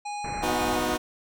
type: harmonic tone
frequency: 825 Hz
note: G#5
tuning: 12 cents flat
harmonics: 1 / 3 / 5 / 7 / 9 / 10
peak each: -31 / -41 / -45 / -48 / -50 / -51 dBFS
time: 0.05-0.77 s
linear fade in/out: 10 ms
type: low-pass noise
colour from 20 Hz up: pink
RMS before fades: -36 dBFS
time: 0.24-0.96 s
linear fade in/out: 5 ms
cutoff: 2500 Hz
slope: 96 dB/octave
type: chord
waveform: 15% pulse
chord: B major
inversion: none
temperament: equal with one note detuned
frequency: 246.9 / 311.1 / 363.2 Hz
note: B3 / D#4 / F#4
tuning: 0 / 0 / -32 cents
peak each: -23 dBFS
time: 0.42-0.98 s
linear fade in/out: 20 ms
effects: none